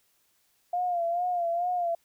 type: tone with vibrato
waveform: sine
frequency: 699 Hz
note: F5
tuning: 1 cent sharp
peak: -25 dBFS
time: 0.73-1.95 s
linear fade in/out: 5 ms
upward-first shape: sine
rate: 2.3 Hz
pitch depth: 61 cents each way
effects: white hiss -69 dBFS RMS until 2.04 s